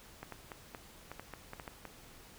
clicks, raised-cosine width 0.5 ms, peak -28 dBFS, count 11, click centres 0.23 / 0.323 / 0.518 / 0.748 / 1.116 / 1.196 / 1.337 / 1.534 / 1.598 / 1.678 / 1.853 s, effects pink hiss -56 dBFS RMS until 2.38 s

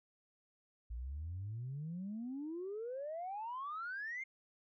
sine exponential sweep, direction up, 55.1 to 2154 Hz, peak -39 dBFS, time 0.9-4.24 s, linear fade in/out 10 ms, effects tanh soft clip ceiling -36 dBFS

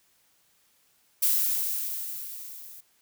violet noise with level ramp, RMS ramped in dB -22 to -46 dBFS, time 1.22-2.81 s, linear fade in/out 10 ms, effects white hiss -66 dBFS RMS until 3.01 s

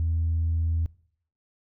sine tone, 82 Hz, E2, 9 cents flat, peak -21 dBFS, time 0-0.86 s, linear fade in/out 0 ms, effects noise-tail reverb RT60 0.6 s tail -22 dB re dry + tanh soft clip ceiling -19 dBFS

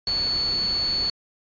sine tone in noise, 4435 Hz, C#8, in tune, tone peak -21 dBFS, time 0.07-1.1 s, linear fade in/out 2 ms, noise pink, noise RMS -35 dBFS, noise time 0.07-1.1 s, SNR +11 dB, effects resampled to 11025 Hz

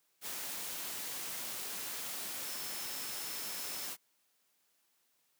sine tone in noise, 5274 Hz, E8, in tune, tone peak -48 dBFS, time 2.43-3.91 s, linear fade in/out 50 ms, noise white, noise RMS -41 dBFS, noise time 0.21-3.97 s, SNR -10 dB, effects white hiss -75 dBFS RMS until 5.39 s + high-pass 150 Hz 12 dB/octave

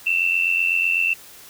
sine tone pair together, 2637 / 2725 Hz, E7 / F7, 0 / -43 cents, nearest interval minor second, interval 57 cents, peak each -20 / -20 dBFS, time 0.06-1.14 s, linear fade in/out 10 ms, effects white hiss -44 dBFS RMS until 1.49 s

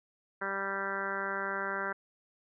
harmonic tone, 196 Hz, G3, in tune, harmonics 1 / 2 / 3 / 4 / 5 / 6 / 7 / 8 / 9 / 10, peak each -46 / -41 / -42 / -45 / -41 / -44 / -38 / -37 / -44 / -45 dBFS, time 0.41-1.93 s, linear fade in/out 10 ms, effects none

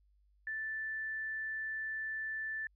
sine tone, 1760 Hz, A6, in tune, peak -36 dBFS, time 0.47-2.67 s, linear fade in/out 2 ms, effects added 50 Hz sine -66 dBFS peak until 2.75 s

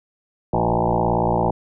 sine tone with frequency modulation, 493.9 Hz, B4, in tune, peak -16 dBFS, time 0.53-1.51 s, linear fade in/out 5 ms, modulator 57.8 Hz, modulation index 7.3, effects none

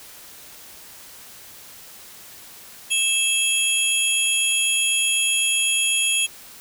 sine tone cluster, 2632 / 3272 / 6880 / 10800 Hz, E7 / G#7 / A8 / E9, -3 / -26 / -40 / +41 cents, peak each -23 / -23 / -28 / -22 dBFS, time 2.9-6.27 s, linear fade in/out 20 ms, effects white hiss -43 dBFS RMS until 6.6 s

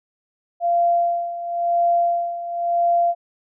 sine tone with tremolo, 690 Hz, F5, 21 cents flat, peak -14 dBFS, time 0.6-3.15 s, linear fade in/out 50 ms, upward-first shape sine, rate 0.96 Hz, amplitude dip 75%, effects none

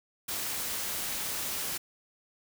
white noise, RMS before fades -34 dBFS, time 0.28-1.78 s, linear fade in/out 10 ms, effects none

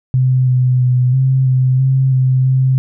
sine tone with pitch steps, 128.8 / 126.8 / 125.6 / 132 / 129.1 / 132.7 / 129.7 / 131 Hz, C3 / B2 / B2 / C3 / C3 / C3 / C3 / C3, -27 / +46 / +30 / +16 / -23 / +25 / -15 / +2 cents, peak -9 dBFS, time 0.14-2.78 s, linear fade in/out 0 ms, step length 330 ms, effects none

